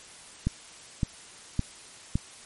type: click train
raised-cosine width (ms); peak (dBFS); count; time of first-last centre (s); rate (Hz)
5; -12; 4; 0.47-2.155; 1.78
effects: white hiss -48 dBFS RMS until 2.45 s + MP3 48 kbps